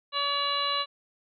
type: harmonic tone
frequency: 569 Hz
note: C#5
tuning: 45 cents sharp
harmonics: 1 / 2 / 3 / 4 / 5 / 6 / 7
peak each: -37 / -29 / -40 / -40 / -33 / -39 / -30 dBFS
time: 0.12-0.86 s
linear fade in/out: 50 ms
effects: none